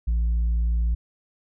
sine tone with tanh clipping, 57.2 Hz, A#1, 32 cents flat, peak -20 dBFS, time 0.07-0.95 s, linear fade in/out 10 ms, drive 2 dB, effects none

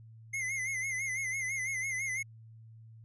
square tone with vibrato, 2093 Hz, C7, in tune, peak -33 dBFS, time 0.33-2.23 s, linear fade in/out 10 ms, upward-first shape sine, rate 6 Hz, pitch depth 76 cents each way, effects added 112 Hz sine -50 dBFS peak until 3.04 s + resampled to 24000 Hz

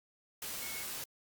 sine tone in noise, 2200 Hz, C#7, 14 cents flat, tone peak -46 dBFS, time 0.62-0.83 s, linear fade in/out 2 ms, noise white, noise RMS -41 dBFS, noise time 0.42-1.04 s, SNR -8 dB, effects Opus 48 kbps

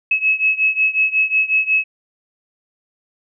sine beating tone pair, 2576 / 2581.5 Hz, E7 / E7, -41 / -37 cents, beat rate 5.5 Hz, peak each -16 / -18 dBFS, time 0.11-1.84 s, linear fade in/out 5 ms, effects none

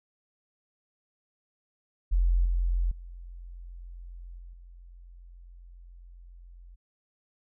sine tone with level steps, 43.65 Hz, F1, in tune, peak -20 / -23 / -40 / -42 / -46 dBFS, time 2.11-6.76 s, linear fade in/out 20 ms, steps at 2.45 / 2.91 / 4.38 / 4.53 s, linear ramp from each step 5 ms, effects none

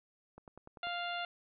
click train, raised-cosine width 1 ms, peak -37 dBFS, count 6, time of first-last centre 0.38-0.87 s, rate 10.2 Hz
harmonic tone, 698.5 Hz, F5, in tune, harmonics 1 / 2 / 3 / 4 / 5 / 6, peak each -39 / -41 / -47 / -43 / -46 / -52 dBFS, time 0.83-1.25 s, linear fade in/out 2 ms
effects none

